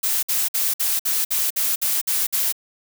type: noise bursts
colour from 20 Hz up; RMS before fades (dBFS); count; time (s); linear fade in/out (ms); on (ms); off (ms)
blue; -21; 10; 0.03-2.525; 10; 200; 55
effects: none